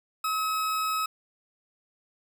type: tone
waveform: 40% pulse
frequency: 1281 Hz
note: E6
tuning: 50 cents flat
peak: -25 dBFS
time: 0.24-1.06 s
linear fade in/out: 5 ms
effects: none